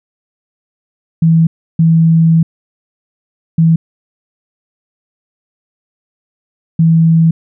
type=tone bursts at uneven times; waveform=sine; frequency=163.5 Hz; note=E3; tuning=14 cents flat; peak=-5 dBFS; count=4; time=1.22-1.47 / 1.79-2.43 / 3.58-3.76 / 6.79-7.31 s; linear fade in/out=5 ms; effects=none